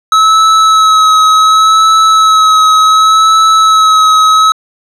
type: tone with vibrato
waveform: square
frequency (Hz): 1291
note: E6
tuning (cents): -37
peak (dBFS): -4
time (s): 0.12-4.52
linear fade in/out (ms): 2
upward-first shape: sine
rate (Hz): 0.68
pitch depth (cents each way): 20
effects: low-pass 6000 Hz 12 dB/octave + 7-bit